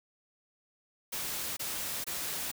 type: noise bursts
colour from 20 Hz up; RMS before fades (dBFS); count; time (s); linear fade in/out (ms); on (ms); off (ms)
white; -36; 3; 1.12-2.516; 10; 450; 23
effects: none